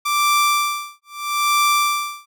sawtooth tone with tremolo, 1174.7 Hz, D6, in tune, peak -10 dBFS, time 0.05-2.26 s, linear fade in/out 10 ms, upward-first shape sine, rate 0.78 Hz, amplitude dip 100%, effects none

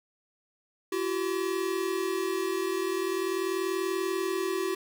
square tone pair together, 340.7 / 381.1 Hz, F4 / G4, -43 / -49 cents, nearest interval major second, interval 194 cents, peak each -33 / -30 dBFS, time 0.92-4.75 s, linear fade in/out 5 ms, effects 9-bit

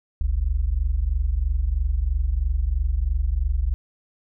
sine tone pair together, 46.25 / 69.3 Hz, F#1 / C#2, 0 / 0 cents, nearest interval perfect fifth, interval 700 cents, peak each -22 dBFS, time 0.21-3.74 s, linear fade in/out 0 ms, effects none

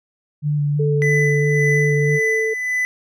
sine tone with vibrato, 146.83 Hz, D3, in tune, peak -16 dBFS, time 0.42-2.2 s, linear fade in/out 50 ms, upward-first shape square, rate 3 Hz, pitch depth 15 cents each way
sine tone with pitch glide, 438.1 to 441.7 Hz, A4 to A4, -7 to +7 cents, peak -19 dBFS, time 0.79-2.54 s, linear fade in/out 10 ms, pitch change +14 cents, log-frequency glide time 1.93-2.02 s
triangle tone with tremolo, 2000 Hz, B6, 21 cents sharp, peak -15 dBFS, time 1.02-2.85 s, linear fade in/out 0 ms, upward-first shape sine, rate 1.8 Hz, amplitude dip 50%
effects none

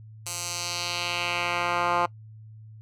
10% pulse tone with band-pass filter sweep, 174.61 Hz, F3, in tune, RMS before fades -28 dBFS, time 0.26-2.06 s, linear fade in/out 5 ms, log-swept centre 8300 to 1100 Hz, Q 1.5, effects noise-tail reverb RT60 0.1 s tail -22 dB re dry + added 109 Hz sine -43 dBFS peak until 2.81 s

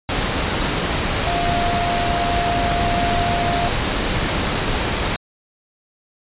sine tone in noise, 697 Hz, F5, 4 cents flat, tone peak -20 dBFS, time 1.27-3.68 s, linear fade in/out 0 ms, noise pink, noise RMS -20 dBFS, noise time 0.09-5.16 s, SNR -3 dB, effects resampled to 8000 Hz

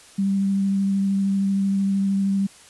sine tone with vibrato, 196 Hz, G3, in tune, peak -18 dBFS, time 0.18-2.47 s, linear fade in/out 10 ms, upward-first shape triangle, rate 13 Hz, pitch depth 14 cents each way, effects white hiss -48 dBFS RMS until 2.69 s + resampled to 24000 Hz

